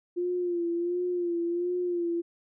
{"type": "tone with vibrato", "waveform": "sine", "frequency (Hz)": 349.2, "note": "F4", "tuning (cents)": 0, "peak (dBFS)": -26, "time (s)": [0.16, 2.22], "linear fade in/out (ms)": 20, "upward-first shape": "sine", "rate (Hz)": 1.4, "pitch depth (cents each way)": 47, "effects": []}